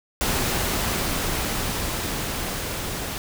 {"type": "noise with level ramp", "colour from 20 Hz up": "pink", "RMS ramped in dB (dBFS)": [-23, -30], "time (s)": [0.21, 3.18], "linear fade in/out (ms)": 0, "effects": []}